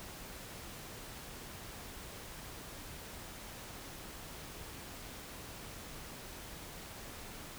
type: silence
effects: pink hiss -48 dBFS RMS until 7.58 s